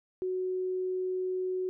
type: tone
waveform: sine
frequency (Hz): 370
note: F#4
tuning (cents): 0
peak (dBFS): -29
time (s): 0.22-1.69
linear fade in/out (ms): 0
effects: none